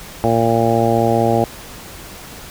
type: harmonic tone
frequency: 115.2 Hz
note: A#2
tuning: 20 cents flat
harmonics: 1 / 2 / 3 / 4 / 5 / 6 / 7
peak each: -20 / -20 / -20 / -20 / -20 / -20 / -20 dBFS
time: 0.24-1.44 s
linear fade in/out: 0 ms
effects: pink hiss -35 dBFS RMS until 2.5 s